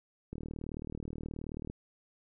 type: click train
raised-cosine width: 3 ms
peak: -27 dBFS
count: 54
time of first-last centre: 0.33-1.7 s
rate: 38.7 Hz
effects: none